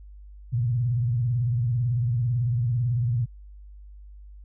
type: tone with vibrato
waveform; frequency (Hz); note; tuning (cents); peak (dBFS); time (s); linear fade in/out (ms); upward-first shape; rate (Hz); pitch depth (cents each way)
sine; 120; B2; -49; -21; 0.52-3.26; 20; sine; 18; 140
effects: added 50 Hz sine -42 dBFS peak until 4.44 s